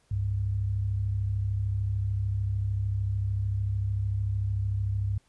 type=tone pair together; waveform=sine; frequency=67.01 / 100.4 Hz; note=C2 / G2; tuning=+42 / +42 cents; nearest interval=perfect fifth; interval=700 cents; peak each=-33 / -26 dBFS; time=0.11-5.18 s; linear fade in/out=5 ms; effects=pink hiss -67 dBFS RMS until 5.28 s + resampled to 24000 Hz